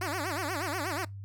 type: tone with vibrato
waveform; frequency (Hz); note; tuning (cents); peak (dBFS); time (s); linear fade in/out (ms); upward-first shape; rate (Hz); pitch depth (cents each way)
10% pulse; 329.6; E4; 0; -23; 0.01-1.05; 5; sine; 8.3; 270
effects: noise-tail reverb RT60 0.2 s tail -24 dB re dry + added 99 Hz sine -39 dBFS peak until 1.24 s